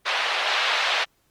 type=band-pass noise; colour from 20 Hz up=white; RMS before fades=-23 dBFS; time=0.05-1.05 s; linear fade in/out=20 ms; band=570 to 3700 Hz; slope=24 dB/octave; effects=pink hiss -66 dBFS RMS until 1.3 s + Opus 24 kbps